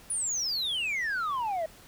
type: exponential sweep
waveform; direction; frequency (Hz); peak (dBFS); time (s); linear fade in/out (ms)
sine; down; 9956 to 620; -25; 0.1-1.66; 5
effects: tanh soft clip ceiling -27 dBFS + pink hiss -53 dBFS RMS until 1.87 s